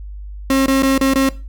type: tone with dropouts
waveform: 35% pulse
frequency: 268.9 Hz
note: C4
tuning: 47 cents sharp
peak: -10 dBFS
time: 0.5-1.29 s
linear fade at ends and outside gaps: 2 ms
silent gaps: 0.661-0.681 / 0.824-0.831 / 0.979-1.011 / 1.137-1.157 s
effects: noise-tail reverb RT60 0.3 s tail -18 dB re dry + added 50 Hz sine -28 dBFS peak until 1.48 s